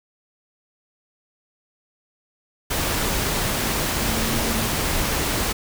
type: tone in noise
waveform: sine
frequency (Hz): 225.2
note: A3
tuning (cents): +40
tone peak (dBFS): -27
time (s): 4.01-4.68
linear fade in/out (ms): 10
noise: pink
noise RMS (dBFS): -23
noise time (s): 2.7-5.53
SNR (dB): -7
effects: none